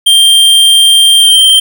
square tone with pitch glide, 3175 to 3144 Hz, G7 to G7, +21 to +4 cents, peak -3 dBFS, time 0.06-1.6 s, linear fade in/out 10 ms, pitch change -17 cents, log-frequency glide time 1.17-1.38 s, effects none

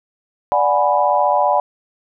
sine chord, G# half-diminished seventh, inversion second, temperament equal with one note detuned, 587.3 / 735.7 / 830.6 / 987.8 Hz, D5 / F#5 / G#5 / B5, 0 / -10 / 0 / 0 cents, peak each -18 dBFS, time 0.52-1.6 s, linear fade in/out 0 ms, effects none

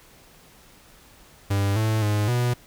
45% pulse tone with pitch steps, 99.5 / 109.4 / 104.5 / 122.2 Hz, G2 / A2 / G#2 / B2, +26 / -9 / +11 / -18 cents, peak -20 dBFS, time 1.5-2.54 s, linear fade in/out 10 ms, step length 260 ms, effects pink hiss -52 dBFS RMS until 2.66 s

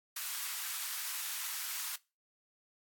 white high-pass noise, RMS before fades -39 dBFS, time 0.16-1.96 s, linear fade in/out 5 ms, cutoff 1000 Hz, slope 24 dB/octave, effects noise-tail reverb RT60 0.3 s tail -23 dB re dry + AAC 64 kbps

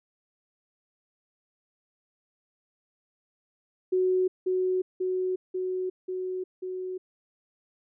sine tone with echo, 370 Hz, F#4, in tune, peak -21 dBFS, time 3.92-4.28 s, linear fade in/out 10 ms, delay 540 ms, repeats 5, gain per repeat -2 dB, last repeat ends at 6.98 s, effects none

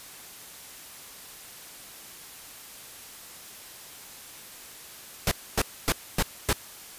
pink noise bursts, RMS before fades -23 dBFS, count 5, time 5.27-6.53 s, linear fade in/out 2 ms, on 44 ms, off 260 ms, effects white hiss -45 dBFS RMS until 6.98 s + resampled to 32000 Hz

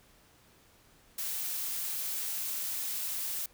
blue noise, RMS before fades -35 dBFS, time 1.18-3.46 s, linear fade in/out 5 ms, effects pink hiss -62 dBFS RMS until 3.53 s

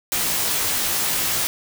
white noise with comb filter, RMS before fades -22 dBFS, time 0.12-1.47 s, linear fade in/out 0 ms, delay 16 ms, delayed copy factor -0.85, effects none

